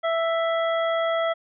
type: harmonic tone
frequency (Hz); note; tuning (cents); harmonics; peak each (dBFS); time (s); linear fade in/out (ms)
661; E5; +5; 1 / 2 / 3 / 5; -22 / -28 / -32 / -36; 0.03-1.34; 20
effects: none